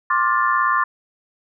sine chord, D minor seventh, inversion third, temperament just, 1057.2 / 1174.7 / 1409.6 / 1762 Hz, C6 / D6 / F6 / A6, +18 / 0 / +16 / +2 cents, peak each -19 / -20 / -25 / -22 dBFS, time 0.1-0.84 s, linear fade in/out 5 ms, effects none

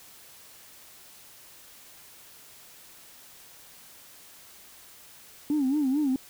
sine tone with vibrato, 280.3 Hz, C#4, 19 cents sharp, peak -21 dBFS, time 5.5-6.16 s, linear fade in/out 2 ms, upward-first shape sine, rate 4.5 Hz, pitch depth 150 cents each way, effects tanh soft clip ceiling -19 dBFS + white hiss -51 dBFS RMS until 6.29 s

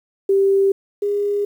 sine tone pair in turn, 392 / 408 Hz, G4 / G#4, 0 / -31 cents, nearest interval minor second, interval 69 cents, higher second, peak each -12 / -17 dBFS, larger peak first, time 0.29-0.72 / 1.02-1.45 s, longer neither, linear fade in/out 5 ms, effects 8-bit

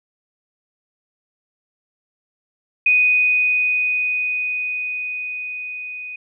sine tone with level ramp, 2489 Hz, D#7, in tune, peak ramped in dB -11 to -29 dBFS, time 2.86-6.16 s, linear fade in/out 5 ms, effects none

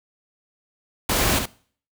pink noise with echo, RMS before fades -21 dBFS, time 1.09-1.39 s, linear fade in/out 5 ms, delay 68 ms, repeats 1, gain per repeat -6 dB, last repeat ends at 1.458 s, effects noise-tail reverb RT60 0.5 s tail -22 dB re dry

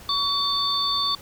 sine tone cluster, 1127 / 3567 / 4471 Hz, C#6 / A7 / C#8, +28 / +23 / +14 cents, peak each -26 / -25 / -25 dBFS, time 0.09-1.15 s, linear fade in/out 2 ms, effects pink hiss -45 dBFS RMS until 1.21 s

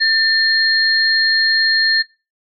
sine tone pair together, 1791 / 4228 Hz, A6 / C8, +30 / +17 cents, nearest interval octave + minor third, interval 1487 cents, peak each -14 dBFS, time 0-2.03 s, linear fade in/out 20 ms, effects noise-tail reverb RT60 0.3 s tail -23 dB re dry

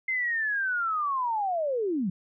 sine linear sweep, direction down, 2093 to 167.9 Hz, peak -25 dBFS, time 0.08-2.1 s, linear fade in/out 5 ms, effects none

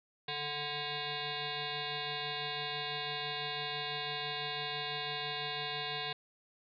sine tone with frequency modulation, 2217 Hz, C#7, in tune, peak -35 dBFS, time 0.28-6.13 s, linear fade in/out 5 ms, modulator 296 Hz, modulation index 6.4, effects none

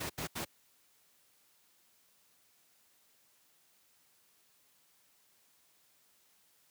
pink noise bursts, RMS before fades -38 dBFS, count 3, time 0-0.45 s, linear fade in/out 10 ms, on 98 ms, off 78 ms, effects white hiss -69 dBFS RMS until 6.7 s + high-pass 80 Hz 12 dB/octave

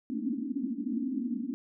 pink band-pass noise, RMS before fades -33 dBFS, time 0.1-1.54 s, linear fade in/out 0 ms, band 220 to 300 Hz, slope 96 dB/octave, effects none

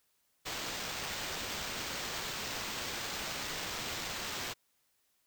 violet noise with sample-and-hold, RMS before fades -39 dBFS, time 0.45-4.54 s, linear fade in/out 20 ms, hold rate 11025 Hz, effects white hiss -75 dBFS RMS until 5.26 s

